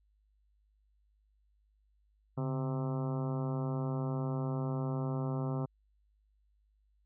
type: harmonic tone with a mistuned harmonic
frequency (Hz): 130.81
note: C3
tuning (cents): 0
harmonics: 1 / 2 / 3 / 4 / 5 / 6 / 7 / 8 / 9 / 10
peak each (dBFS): -33 / -39 / -43 / -45 / -47 / -49 / -50 / -51 / -52 / -53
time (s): 2.37-5.66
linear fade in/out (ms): 10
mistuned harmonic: 1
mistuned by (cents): +110
effects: added 51 Hz sine -68 dBFS peak until 7.05 s